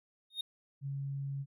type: tone with exponential growth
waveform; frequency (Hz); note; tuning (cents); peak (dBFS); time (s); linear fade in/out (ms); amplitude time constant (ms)
triangle; 3704; A#7; -12; -29; 0.3-0.41; 5; 23
type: tone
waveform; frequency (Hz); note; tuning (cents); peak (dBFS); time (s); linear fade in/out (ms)
sine; 138.59; C#3; 0; -35; 0.81-1.46; 50
effects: none